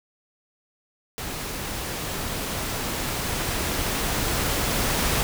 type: noise with level ramp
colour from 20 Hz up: pink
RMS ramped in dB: -32 to -23 dBFS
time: 1.18-5.23 s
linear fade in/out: 0 ms
effects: none